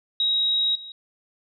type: tone with level steps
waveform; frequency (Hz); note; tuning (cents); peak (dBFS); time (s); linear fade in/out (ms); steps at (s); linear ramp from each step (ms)
sine; 3811; A#7; +38; -19 / -36; 0.2-0.92; 2; 0.75; 5
effects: none